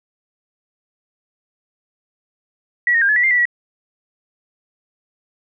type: tone with pitch steps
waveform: sine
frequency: 1933 / 1851 / 1603 / 1711 / 1951 / 2097 / 1963 / 1928 Hz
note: B6 / A#6 / G6 / A6 / B6 / C7 / B6 / B6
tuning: -38 / -13 / +38 / -49 / -22 / +3 / -11 / -42 cents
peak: -12 dBFS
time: 2.87-3.454 s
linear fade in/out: 2 ms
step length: 73 ms
effects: none

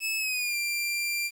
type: tone with pitch glide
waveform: sawtooth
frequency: 2603 to 2373 Hz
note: E7 to D7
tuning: -22 to +17 cents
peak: -24 dBFS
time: 0-1.31 s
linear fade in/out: 50 ms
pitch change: -161 cents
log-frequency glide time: 0.18-0.56 s
effects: 9-bit

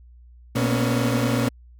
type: tone cluster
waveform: 30% pulse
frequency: 120.4 / 229 / 250.5 / 278.5 Hz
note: B2 / A#3 / B3 / C#4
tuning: -44 / -31 / +25 / +8 cents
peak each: -20 / -25 / -25 / -23 dBFS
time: 0.55-1.49 s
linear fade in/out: 10 ms
effects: added 60 Hz sine -45 dBFS peak until 1.79 s

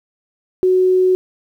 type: tone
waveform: sine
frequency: 370 Hz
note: F#4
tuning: in tune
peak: -10 dBFS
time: 0.63-1.15 s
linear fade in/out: 0 ms
effects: 8-bit

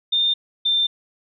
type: tone pair in turn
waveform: sine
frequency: 3619 / 3582 Hz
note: A7 / A7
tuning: +48 / +30 cents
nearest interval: unison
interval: 18 cents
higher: first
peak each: -16 / -16 dBFS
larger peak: neither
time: 0.12-0.34 / 0.65-0.87 s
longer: neither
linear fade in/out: 10 ms
effects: none

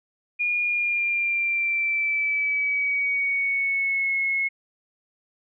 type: tone with pitch glide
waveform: sine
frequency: 2431 to 2178 Hz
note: D#7 to C#7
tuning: -41 to -31 cents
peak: -21 dBFS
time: 0.39-4.49 s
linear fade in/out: 20 ms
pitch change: -190 cents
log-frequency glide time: 0.62-4.15 s
effects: none

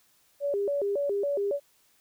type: tone with vibrato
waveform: sine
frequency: 478.5 Hz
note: A#4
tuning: 45 cents sharp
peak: -25 dBFS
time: 0.4-1.6 s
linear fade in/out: 50 ms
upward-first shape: square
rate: 3.6 Hz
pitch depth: 300 cents each way
effects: white hiss -65 dBFS RMS until 2 s

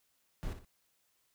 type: noise with echo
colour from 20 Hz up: brown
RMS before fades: -37 dBFS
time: 0.43-0.53 s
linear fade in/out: 0 ms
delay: 59 ms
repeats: 2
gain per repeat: -9 dB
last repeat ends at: 0.648 s
effects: white hiss -75 dBFS RMS until 1.34 s

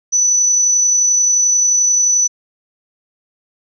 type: tone with amplitude modulation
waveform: sine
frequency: 5970 Hz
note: F#8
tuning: 15 cents sharp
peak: -9 dBFS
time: 0.12-2.28 s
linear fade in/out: 20 ms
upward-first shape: sine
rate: 31.4 Hz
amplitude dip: 25%
effects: none

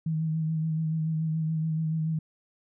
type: tone with vibrato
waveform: sine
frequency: 159 Hz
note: D#3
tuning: 38 cents sharp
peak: -25 dBFS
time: 0.06-2.19 s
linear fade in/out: 5 ms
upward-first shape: sine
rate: 7 Hz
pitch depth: 28 cents each way
effects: none

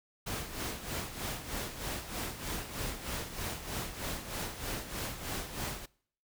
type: noise with tremolo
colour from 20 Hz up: pink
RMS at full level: -36 dBFS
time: 0.26-5.86 s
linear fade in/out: 10 ms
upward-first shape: sine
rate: 3.2 Hz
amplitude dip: 65%
effects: noise-tail reverb RT60 0.6 s tail -24 dB re dry

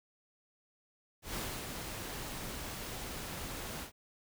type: noise with ADSR envelope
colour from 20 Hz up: pink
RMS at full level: -38 dBFS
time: 1.22-3.92 s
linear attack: 130 ms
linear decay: 280 ms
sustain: -4 dB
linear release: 100 ms
effects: none

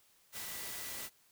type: tone in noise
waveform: sine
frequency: 1975.5 Hz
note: B6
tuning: in tune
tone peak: -53 dBFS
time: 0.32-1.1 s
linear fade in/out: 50 ms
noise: white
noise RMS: -43 dBFS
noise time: 0.32-1.1 s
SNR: -13 dB
effects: white hiss -68 dBFS RMS until 1.31 s

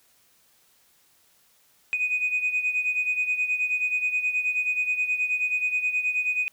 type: beating tone pair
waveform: sine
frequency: 2489 / 2498.4 Hz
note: D#7 / D#7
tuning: 0 / +7 cents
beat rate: 9.4 Hz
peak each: -23 / -28 dBFS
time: 1.93-6.48 s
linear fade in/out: 0 ms
effects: tanh soft clip ceiling -17 dBFS + white hiss -62 dBFS RMS until 6.52 s

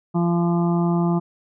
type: harmonic tone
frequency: 171.7 Hz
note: F3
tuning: 29 cents flat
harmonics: 1 / 2 / 4 / 5 / 6 / 7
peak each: -18 / -24 / -30 / -32 / -34 / -35 dBFS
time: 0.14-1.2 s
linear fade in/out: 20 ms
effects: none

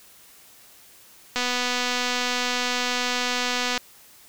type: click train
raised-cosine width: 0.2 ms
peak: -8 dBFS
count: 598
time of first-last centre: 1.36-3.777 s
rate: 247 Hz
effects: white hiss -51 dBFS RMS until 4.28 s

